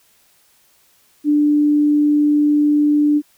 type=tone; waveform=sine; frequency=295.5 Hz; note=D4; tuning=11 cents sharp; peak=-11 dBFS; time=1.24-3.22 s; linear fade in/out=50 ms; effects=white hiss -56 dBFS RMS until 3.37 s